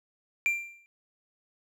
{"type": "tone with exponential decay", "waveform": "triangle", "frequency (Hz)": 2369, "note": "D7", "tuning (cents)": 14, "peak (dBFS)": -19, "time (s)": [0.46, 0.86], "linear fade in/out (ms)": 0, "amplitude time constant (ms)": 85, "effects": []}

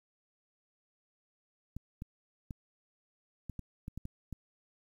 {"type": "clicks", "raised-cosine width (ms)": 5, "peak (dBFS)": -28, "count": 9, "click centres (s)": [1.766, 2.021, 2.508, 3.497, 3.593, 3.881, 3.976, 4.054, 4.327], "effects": ["10-bit"]}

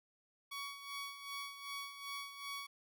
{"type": "tone with tremolo", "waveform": "15% pulse", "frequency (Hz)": 1124, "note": "C#6", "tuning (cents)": 24, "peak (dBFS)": -35, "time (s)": [0.51, 2.67], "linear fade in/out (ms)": 10, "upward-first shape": "sine", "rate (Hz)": 2.6, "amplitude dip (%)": 65, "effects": []}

